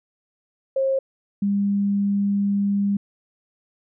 sine tone pair in turn, 536 / 200.8 Hz, C5 / G3, +42 / +42 cents, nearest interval octave + perfect fourth, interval 1700 cents, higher first, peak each -18 dBFS, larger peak neither, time 0.76-0.99 / 1.42-2.97 s, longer second, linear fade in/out 5 ms, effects none

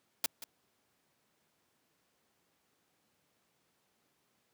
white noise with echo, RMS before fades -30 dBFS, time 0.24-0.26 s, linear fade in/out 2 ms, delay 180 ms, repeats 1, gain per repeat -14 dB, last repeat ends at 0.44 s, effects pink hiss -75 dBFS RMS until 4.53 s + high-pass 150 Hz 12 dB/octave

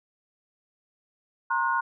sine tone cluster, 931 / 1061 / 1451 Hz, A#5 / C6 / F#6, -2 / +24 / -34 cents, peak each -27 dBFS, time 1.5-1.81 s, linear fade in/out 10 ms, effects none

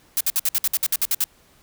blue noise bursts, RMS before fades -20 dBFS, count 12, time 0.17-1.241 s, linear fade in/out 2 ms, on 37 ms, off 57 ms, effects pink hiss -56 dBFS RMS until 1.62 s

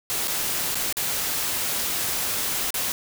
white noise with dropouts, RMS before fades -26 dBFS, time 0.1-2.92 s, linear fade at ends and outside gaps 0 ms, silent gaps 0.274-0.28 / 0.746-0.754 / 0.926-0.969 / 2.705-2.742 s, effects none

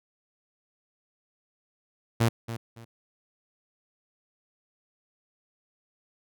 sawtooth tone with echo, 115.5 Hz, A#2, 16 cents flat, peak -16 dBFS, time 2.2-2.29 s, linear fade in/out 10 ms, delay 280 ms, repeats 2, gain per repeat -12 dB, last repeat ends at 2.85 s, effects none

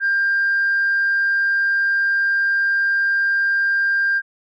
sine tone, 1595 Hz, G6, 30 cents sharp, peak -14 dBFS, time 0-4.22 s, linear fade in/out 50 ms, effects tanh soft clip ceiling -12 dBFS

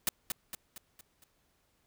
white noise with echo, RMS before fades -28 dBFS, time 0.07-0.09 s, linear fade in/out 2 ms, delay 230 ms, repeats 5, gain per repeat -6 dB, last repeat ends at 1.24 s, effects pink hiss -73 dBFS RMS until 1.86 s

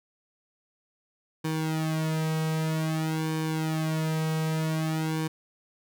sawtooth tone with flanger, 158.3 Hz, D#3, 30 cents sharp, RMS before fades -28 dBFS, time 1.44-5.28 s, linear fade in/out 10 ms, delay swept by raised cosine 1.5 to 2.9 ms, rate 0.52 Hz, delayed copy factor -1, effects none

